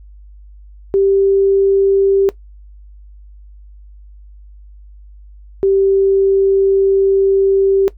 sine tone pair in turn, 392 / 389.9 Hz, G4 / G4, 0 / -9 cents, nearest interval unison, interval 9 cents, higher first, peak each -9 dBFS, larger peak neither, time 0.94-2.29 / 5.63-7.88 s, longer second, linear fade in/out 0 ms, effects noise-tail reverb RT60 0.1 s tail -17 dB re dry + added 50 Hz sine -36 dBFS peak until 7.97 s

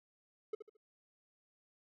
triangle tone with echo, 428.7 Hz, A4, 45 cents flat, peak -33 dBFS, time 0.53-0.55 s, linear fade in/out 5 ms, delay 73 ms, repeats 3, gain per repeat -10 dB, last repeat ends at 0.769 s, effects none

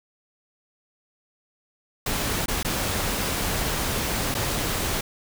pink noise with dropouts, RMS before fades -26 dBFS, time 2.06-5.01 s, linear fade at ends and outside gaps 5 ms, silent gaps 2.46-2.481 / 2.63-2.647 / 4.343-4.349 s, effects none

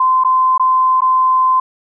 sine tone with dropouts, 1033 Hz, C6, 22 cents flat, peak -9 dBFS, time 0-1.6 s, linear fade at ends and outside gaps 5 ms, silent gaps 0.238-0.247 / 0.579-0.596 / 1.007-1.018 s, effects none

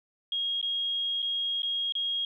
sine tone with dropouts, 3270 Hz, G#7, 28 cents flat, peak -27 dBFS, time 0.32-2.25 s, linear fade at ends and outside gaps 2 ms, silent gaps 0.614-0.627 / 1.221-1.226 / 1.621-1.631 / 1.923-1.952 s, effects 11-bit

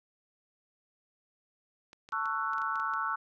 clicks, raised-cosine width 0.2 ms, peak -33 dBFS, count 10, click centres 1.931 / 2.089 / 2.122 / 2.257 / 2.534 / 2.582 / 2.618 / 2.757 / 2.799 / 2.937 s
sine chord, F# minor seventh, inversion first, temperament just, 888 / 1110 / 1332 / 1480 Hz, A5 / C#6 / E6 / F#6, +16 / +2 / +18 / 0 cents, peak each -38 / -35 / -33 / -36 dBFS, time 2.12-3.16 s, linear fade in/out 10 ms
effects none

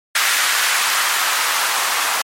blue noise with band-pass filter sweep, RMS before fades -18 dBFS, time 0.15-2.22 s, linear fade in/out 5 ms, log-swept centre 1500 to 1000 Hz, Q 1.5, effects MP3 64 kbps

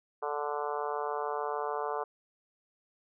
harmonic tone, 146.83 Hz, D3, in tune, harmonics 3 / 4 / 5 / 6 / 7 / 8 / 9 / 10, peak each -36 / -40 / -38 / -39 / -39 / -40 / -46 / -48 dBFS, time 0.22-2.04 s, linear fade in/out 10 ms, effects none

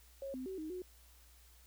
sine tone with pitch steps, 547 / 257.7 / 379.5 / 312.7 / 364.5 Hz, C#5 / C4 / F#4 / D#4 / F#4, -23 / -26 / +44 / +9 / -26 cents, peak -40 dBFS, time 0.22-0.82 s, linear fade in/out 2 ms, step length 120 ms, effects added 60 Hz sine -61 dBFS peak until 1.66 s + white hiss -65 dBFS RMS until 1.66 s

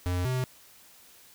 square tone pair in turn, 89.5 / 128.08 Hz, F2 / C3, +43 / -37 cents, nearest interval tritone, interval 620 cents, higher second, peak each -27 dBFS, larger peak neither, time 0.06-0.25 / 0.25-0.44 s, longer neither, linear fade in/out 0 ms, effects white hiss -55 dBFS RMS until 1.34 s

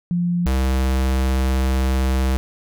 sine / square tone pair in turn, 174.61 / 65.4 Hz, F3 / C2, 0 / 0 cents, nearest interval octave + perfect fourth, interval 1700 cents, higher first, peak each -17 dBFS, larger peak neither, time 0.11-0.46 / 0.46-2.37 s, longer second, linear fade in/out 0 ms, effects none

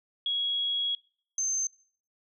sine tone pair in turn, 3322 / 6271 Hz, G#7 / G8, 0 / 0 cents, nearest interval major seventh, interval 1100 cents, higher second, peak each -26 dBFS, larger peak neither, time 0.26-0.95 / 1.38-1.67 s, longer first, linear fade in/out 2 ms, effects noise-tail reverb RT60 0.6 s tail -25 dB re dry

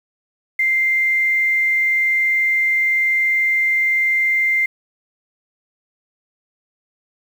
sine tone with quantisation, 2093 Hz, C7, in tune, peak -14 dBFS, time 0.59-4.66 s, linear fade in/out 5 ms, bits 7, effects none

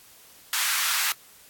pink high-pass noise, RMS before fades -25 dBFS, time 0.53-1.12 s, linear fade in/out 0 ms, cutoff 1200 Hz, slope 24 dB/octave, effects white hiss -52 dBFS RMS until 1.49 s + AAC 64 kbps

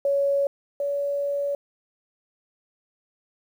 sine tone pair in turn, 560 / 567.2 Hz, C#5 / C#5, +18 / +40 cents, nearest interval unison, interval 22 cents, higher second, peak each -19 / -23 dBFS, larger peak first, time 0.05-0.47 / 0.8-1.55 s, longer second, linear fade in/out 2 ms, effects 9-bit

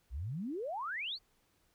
sine exponential sweep, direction up, 55 to 4750 Hz, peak -36 dBFS, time 0.1-1.19 s, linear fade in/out 50 ms, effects pink hiss -73 dBFS RMS until 1.74 s

